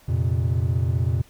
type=chord; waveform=triangle; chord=F suspended fourth; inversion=none; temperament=equal with one note detuned; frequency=87.31 / 116.54 / 132.49 Hz; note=F2 / Bb2 / C3; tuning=0 / 0 / +22 cents; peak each=-21 / -21 / -24 dBFS; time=0.08-1.22 s; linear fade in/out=10 ms; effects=pink hiss -54 dBFS RMS until 1.29 s